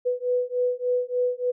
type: beating tone pair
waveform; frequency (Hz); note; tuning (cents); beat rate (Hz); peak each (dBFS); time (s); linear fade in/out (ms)
sine; 493.7 / 497.1; B4 / B4; -1 / +11; 3.4; -25; 0.05-1.52; 20
effects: none